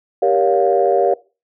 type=chord; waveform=sine; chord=G half-diminished seventh; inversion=none; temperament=just; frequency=392 / 470.4 / 564.5 / 705.6 Hz; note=G4 / Bb4 / Db5 / F5; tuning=0 / +16 / +31 / +18 cents; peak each=-17 dBFS; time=0.22-1.14 s; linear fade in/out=5 ms; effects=noise-tail reverb RT60 0.3 s tail -21 dB re dry + tanh soft clip ceiling -2 dBFS